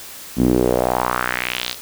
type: tone with band-pass filter sweep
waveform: sawtooth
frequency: 61.74 Hz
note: B1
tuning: in tune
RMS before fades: -19 dBFS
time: 0.36-1.76 s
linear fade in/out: 50 ms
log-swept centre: 230 to 4500 Hz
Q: 2.8
effects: white hiss -36 dBFS RMS until 1.81 s